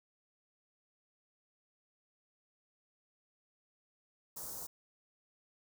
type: band-stop noise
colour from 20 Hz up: white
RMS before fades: -44 dBFS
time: 4.36-4.67 s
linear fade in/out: 10 ms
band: 1200 to 5500 Hz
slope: 24 dB/octave
effects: none